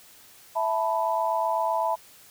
sine chord, E suspended fourth, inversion none, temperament equal, 659.3 / 880 / 987.8 Hz, E5 / A5 / B5, 0 / 0 / 0 cents, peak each -27 dBFS, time 0.55-1.96 s, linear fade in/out 20 ms, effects white hiss -52 dBFS RMS until 2.3 s

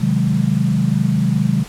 sine chord, Ab dominant seventh, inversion first, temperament equal, 130.81 / 155.56 / 185 / 207.7 Hz, C3 / Eb3 / Gb3 / Ab3, 0 / 0 / 0 / 0 cents, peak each -19 dBFS, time 0-1.64 s, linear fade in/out 20 ms, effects pink hiss -37 dBFS RMS until 1.68 s + low-pass 11000 Hz 12 dB/octave

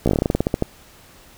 slowing click train, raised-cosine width 2 ms, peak -4 dBFS, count 15, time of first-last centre 0.06-0.624 s, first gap 15 ms, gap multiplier 1.14, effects pink hiss -48 dBFS RMS until 1.37 s

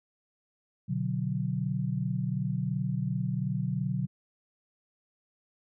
sine chord, B minor, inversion none, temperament equal with one note detuned, 124.04 / 146.83 / 185 Hz, B2 / D3 / F#3, +8 / 0 / 0 cents, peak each -32 dBFS, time 0.88-4.07 s, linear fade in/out 20 ms, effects none

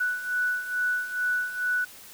sine beating tone pair, 1480 / 1482.3 Hz, F#6 / F#6, 0 / +3 cents, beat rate 2.3 Hz, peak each -31 / -26 dBFS, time 0-1.85 s, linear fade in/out 10 ms, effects white hiss -47 dBFS RMS until 2.13 s

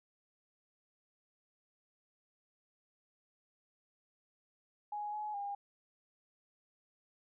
sine tone with pitch steps, 833 / 845 / 807 Hz, G#5 / G#5 / G#5, +5 / +30 / -50 cents, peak -37 dBFS, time 4.92-5.55 s, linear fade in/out 5 ms, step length 210 ms, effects none

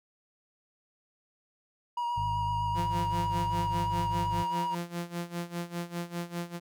triangle tone with vibrato, 955 Hz, A#5, 42 cents sharp, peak -27 dBFS, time 1.97-4.75 s, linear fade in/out 5 ms, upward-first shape sine, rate 7.9 Hz, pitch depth 16 cents each way
harmonic tone, 51.7 Hz, G#1, 7 cents flat, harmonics 1 / 2 / 3, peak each -39 / -34 / -42 dBFS, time 2.16-4.44 s, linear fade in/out 20 ms
sawtooth tone with tremolo, 172.6 Hz, F3, 20 cents flat, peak -27 dBFS, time 2.74-6.6 s, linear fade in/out 50 ms, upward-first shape sine, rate 5 Hz, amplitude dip 85%
effects none

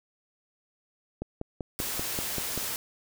click train, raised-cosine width 2 ms, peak -19 dBFS, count 8, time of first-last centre 1.22-2.577 s, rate 5.16 Hz
white noise, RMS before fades -33 dBFS, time 1.79-2.76 s, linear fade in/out 0 ms
effects none

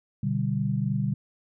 sine chord, G major, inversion first, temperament equal, 123.47 / 146.83 / 196 Hz, B2 / D3 / G3, 0 / 0 / 0 cents, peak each -28 dBFS, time 0.23-1.14 s, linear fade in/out 5 ms, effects none

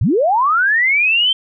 sine linear sweep, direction up, 72.9 to 3149 Hz, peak -11 dBFS, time 0.01-1.33 s, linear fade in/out 5 ms, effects none

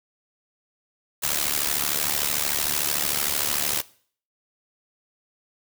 white noise with amplitude modulation, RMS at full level -21 dBFS, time 1.22-3.82 s, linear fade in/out 20 ms, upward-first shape sine, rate 73.3 Hz, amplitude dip 85%, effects noise-tail reverb RT60 0.5 s tail -20 dB re dry

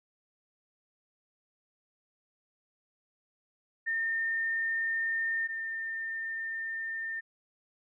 sine tone pair in turn, 1816 / 1806.9 Hz, A#6 / A6, -46 / +46 cents, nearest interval unison, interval 8 cents, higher first, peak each -28 / -33 dBFS, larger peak first, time 3.86-5.48 / 5.48-7.21 s, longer second, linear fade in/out 20 ms, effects none

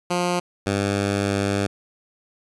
10% pulse tone pair in turn, 177.1 / 99.83 Hz, F3 / G2, +24 / +32 cents, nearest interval minor seventh, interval 992 cents, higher first, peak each -12 dBFS, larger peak neither, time 0.1-0.4 / 0.66-1.67 s, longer second, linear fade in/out 10 ms, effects resampled to 24000 Hz

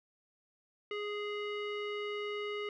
square tone with low-pass filter, 415.3 Hz, G#4, in tune, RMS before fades -38 dBFS, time 0.91-2.69 s, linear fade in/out 2 ms, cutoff 2600 Hz, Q 3.7, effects none

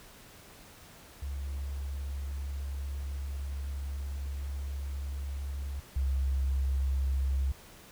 sine tone pair in turn, 69.3 / 67.21 Hz, C#2 / C2, 0 / +47 cents, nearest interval minor second, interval 53 cents, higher first, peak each -33 / -26 dBFS, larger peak second, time 1.22-5.8 / 5.96-7.52 s, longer first, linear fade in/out 5 ms, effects pink hiss -53 dBFS RMS until 7.91 s

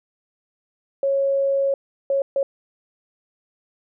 sine tone bursts at uneven times, 550 Hz, C#5, 14 cents flat, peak -17 dBFS, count 3, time 1.03-1.74 / 2.1-2.22 / 2.36-2.43 s, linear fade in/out 2 ms, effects none

